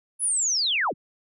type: linear sweep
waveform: sine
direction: down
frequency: 10548 to 65.7 Hz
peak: -21 dBFS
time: 0.19-0.94 s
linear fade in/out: 50 ms
effects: none